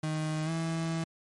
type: tone with pitch glide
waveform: 35% pulse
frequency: 155.56 to 163.77 Hz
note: D#3 to E3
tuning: 0 to -11 cents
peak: -28 dBFS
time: 0.03-1.04 s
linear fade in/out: 5 ms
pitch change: +89 cents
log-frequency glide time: 0.45-0.5 s
effects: MP3 48 kbps